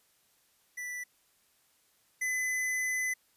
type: tone pair in turn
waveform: square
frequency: 1975.5 / 2015 Hz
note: B6 / B6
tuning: 0 / +34 cents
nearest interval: unison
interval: 34 cents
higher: second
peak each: -37 / -30 dBFS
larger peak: second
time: 0.77-1.04 / 2.21-3.14 s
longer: second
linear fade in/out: 10 ms
effects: white hiss -69 dBFS RMS until 3.36 s + resampled to 32000 Hz